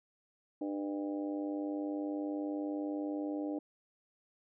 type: harmonic tone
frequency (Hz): 100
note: G2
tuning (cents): +35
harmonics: 3 / 4 / 5 / 6 / 7 / 8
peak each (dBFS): -35 / -48 / -44 / -45 / -53 / -50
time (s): 0.61-3.59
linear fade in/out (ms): 5
effects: none